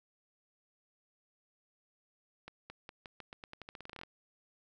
accelerating click train, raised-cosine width 0.3 ms, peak -30 dBFS, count 19, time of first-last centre 2.48-4.034 s, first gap 220 ms, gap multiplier 0.87, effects none

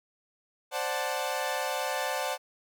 sawtooth chord, D dominant seventh, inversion third, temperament equal, 523.3 / 587.3 / 740 / 880 Hz, C5 / D5 / F#5 / A5, 0 / 0 / 0 / 0 cents, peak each -31 dBFS, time 0.71-2.38 s, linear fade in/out 50 ms, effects none

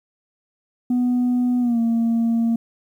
sine tone with pitch glide, 246.9 to 230.4 Hz, B3 to A#3, 0 to -20 cents, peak -14 dBFS, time 0.9-2.56 s, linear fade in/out 5 ms, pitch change -120 cents, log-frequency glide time 1.6-1.79 s, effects tanh soft clip ceiling -15 dBFS + 9-bit

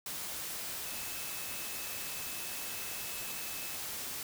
sine tone in noise, 2600 Hz, E7, 24 cents flat, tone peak -49 dBFS, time 0.86-3.75 s, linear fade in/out 2 ms, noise white, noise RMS -40 dBFS, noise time 0.06-4.23 s, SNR -12 dB, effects none

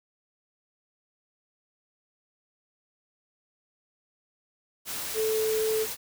sine tone in noise, 437.8 Hz, A4, 9 cents flat, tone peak -24 dBFS, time 5.14-5.87 s, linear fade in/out 50 ms, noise white, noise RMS -34 dBFS, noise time 4.85-5.97 s, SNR +7 dB, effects none

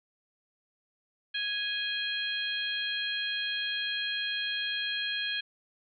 harmonic tone with a mistuned harmonic, 830.6 Hz, G#5, in tune, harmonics 2 / 3 / 4 / 5, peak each -35 / -37 / -33 / -39 dBFS, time 1.34-5.41 s, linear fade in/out 10 ms, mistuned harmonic 4, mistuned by -36 cents, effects none

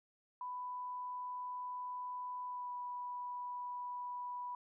sine tone with pitch glide, 994 to 984.3 Hz, B5 to B5, +11 to -6 cents, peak -40 dBFS, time 0.41-4.55 s, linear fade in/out 2 ms, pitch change -17 cents, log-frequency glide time 2.46-2.72 s, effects none

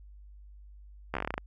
slowing click train, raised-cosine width 0.5 ms, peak -16 dBFS, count 11, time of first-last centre 1.14-1.379 s, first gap 13 ms, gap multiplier 1.13, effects added 50 Hz sine -48 dBFS peak until 1.46 s

